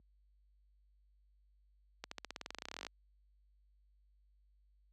accelerating click train, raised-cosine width 0.2 ms, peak -25 dBFS, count 22, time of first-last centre 2.04-2.867 s, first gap 74 ms, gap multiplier 0.93, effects added 50 Hz sine -43 dBFS peak until 4.92 s + high-pass 200 Hz 12 dB/octave

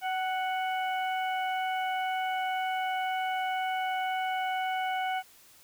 harmonic tone with a mistuned harmonic, 740 Hz, F#5, in tune, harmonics 1 / 2 / 3 / 4, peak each -29 / -37 / -39 / -42 dBFS, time 0.01-5.23 s, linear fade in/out 50 ms, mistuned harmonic 1, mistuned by +24 cents, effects white hiss -57 dBFS RMS until 5.63 s

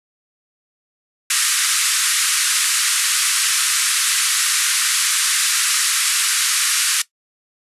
white band-pass noise, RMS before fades -18 dBFS, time 1.3-7.02 s, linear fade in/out 5 ms, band 1200 to 11000 Hz, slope 48 dB/octave, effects noise-tail reverb RT60 0.1 s tail -17 dB re dry + resampled to 32000 Hz

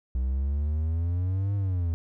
triangle exponential two-way sweep, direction up then down, 62 to 101.5 to 81.5 Hz, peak -22 dBFS, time 0.15-1.94 s, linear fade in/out 0 ms, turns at 1.55 s, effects none

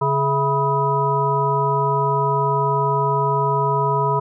harmonic tone with a mistuned harmonic, 140 Hz, C#3, 18 cents sharp, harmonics 1 / 3 / 5 / 7 / 9, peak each -22 / -23 / -28 / -19 / -27 dBFS, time 0.01-4.2 s, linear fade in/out 10 ms, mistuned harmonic 5, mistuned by -100 cents, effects none

